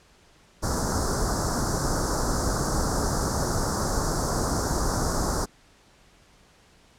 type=band-stop noise; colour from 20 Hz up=pink; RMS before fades=-25 dBFS; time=0.62-5.46 s; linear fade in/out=20 ms; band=1500 to 4900 Hz; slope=48 dB/octave; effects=pink hiss -57 dBFS RMS until 6.98 s + low-pass 8000 Hz 12 dB/octave